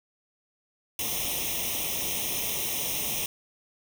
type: noise with comb filter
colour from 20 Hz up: white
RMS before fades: -30 dBFS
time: 0.99-3.26 s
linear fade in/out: 2 ms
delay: 0.33 ms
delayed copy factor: +0.95
effects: none